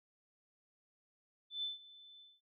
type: tone with ADSR envelope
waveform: sine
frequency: 3520 Hz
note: A7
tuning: in tune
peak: -35 dBFS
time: 1.5-2.41 s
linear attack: 130 ms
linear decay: 150 ms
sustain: -20 dB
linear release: 210 ms
effects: none